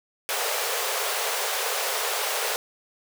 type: high-pass noise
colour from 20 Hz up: pink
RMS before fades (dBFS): -27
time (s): 0.29-2.56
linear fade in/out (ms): 0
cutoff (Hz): 410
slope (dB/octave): 96
effects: none